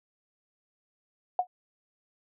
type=tone with exponential decay; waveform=sine; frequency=727 Hz; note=F#5; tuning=31 cents flat; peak=-18 dBFS; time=1.39-1.47 s; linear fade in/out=2 ms; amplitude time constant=16 ms; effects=none